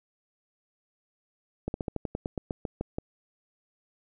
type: slowing click train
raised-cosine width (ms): 2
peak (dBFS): -17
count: 13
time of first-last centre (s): 1.68-2.984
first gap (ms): 61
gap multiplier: 1.1
effects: none